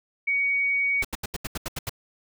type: tone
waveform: sine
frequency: 2245 Hz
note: C#7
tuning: 21 cents sharp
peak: -21 dBFS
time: 0.27-1.03 s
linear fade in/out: 10 ms
type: noise bursts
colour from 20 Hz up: pink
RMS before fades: -30 dBFS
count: 9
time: 1.02-1.895 s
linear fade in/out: 5 ms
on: 27 ms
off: 79 ms
effects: none

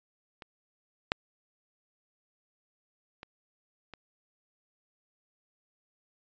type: clicks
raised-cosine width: 0.3 ms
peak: -28 / -9 / -27 / -28 dBFS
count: 4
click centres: 0.422 / 1.119 / 3.231 / 3.937 s
effects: resampled to 16000 Hz

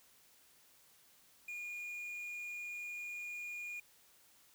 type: tone with quantisation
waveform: triangle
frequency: 2433 Hz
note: D#7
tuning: 39 cents flat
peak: -40 dBFS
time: 1.48-3.8 s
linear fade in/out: 5 ms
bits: 10
effects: white hiss -66 dBFS RMS until 4.54 s

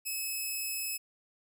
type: tone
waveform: 5% pulse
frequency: 2583 Hz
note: E7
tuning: 36 cents flat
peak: -24 dBFS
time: 0.05-0.98 s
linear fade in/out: 20 ms
effects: none

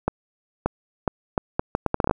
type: accelerating click train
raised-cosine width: 1 ms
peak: -6 dBFS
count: 13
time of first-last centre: 0.08-2.111 s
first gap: 580 ms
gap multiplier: 0.72
effects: none

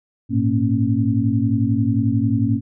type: tone cluster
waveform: sine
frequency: 104.8 / 116 / 230.5 / 274.5 Hz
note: G#2 / A#2 / A#3 / C#4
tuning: +16 / -8 / -19 / -17 cents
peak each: -21 dBFS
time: 0.29-2.61 s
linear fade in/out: 50 ms
effects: none

